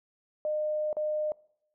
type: tone with dropouts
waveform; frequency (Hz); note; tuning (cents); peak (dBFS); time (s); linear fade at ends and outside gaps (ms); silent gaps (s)
sine; 609; D#5; -37; -27; 0.45-1.32; 1; 0.929-0.968
effects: noise-tail reverb RT60 0.7 s tail -23 dB re dry